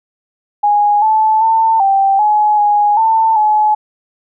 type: tone with pitch steps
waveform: sine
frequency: 827 / 871 / 895 / 783 / 844 / 829 / 892 / 851 Hz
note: G#5 / A5 / A5 / G5 / G#5 / G#5 / A5 / G#5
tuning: -8 / -18 / +29 / -2 / +28 / -3 / +23 / +42 cents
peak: -8 dBFS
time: 0.63-3.75 s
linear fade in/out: 10 ms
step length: 390 ms
effects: none